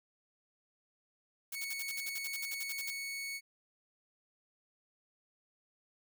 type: noise bursts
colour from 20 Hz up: blue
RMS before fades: -41 dBFS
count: 16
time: 1.52-2.906 s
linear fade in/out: 5 ms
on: 36 ms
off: 54 ms
type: tone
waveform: sawtooth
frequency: 2217 Hz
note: C#7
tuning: in tune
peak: -35 dBFS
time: 1.52-3.41 s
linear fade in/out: 50 ms
effects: none